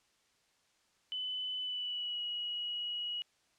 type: tone with pitch glide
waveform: sine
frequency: 3010 to 2909 Hz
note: F#7 to F#7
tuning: +29 to -30 cents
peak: -35 dBFS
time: 1.12-3.22 s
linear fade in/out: 0 ms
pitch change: -59 cents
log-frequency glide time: 1.58-2.21 s
effects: white hiss -72 dBFS RMS until 3.58 s + low-pass 7000 Hz 12 dB/octave